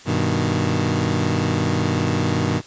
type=chord; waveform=20% pulse; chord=G augmented; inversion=none; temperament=equal; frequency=98 / 123.47 / 155.56 Hz; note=G2 / B2 / D#3; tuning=0 / 0 / 0 cents; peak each=-18 dBFS; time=0.05-2.62 s; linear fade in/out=50 ms; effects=white hiss -44 dBFS RMS until 2.66 s + resampled to 16000 Hz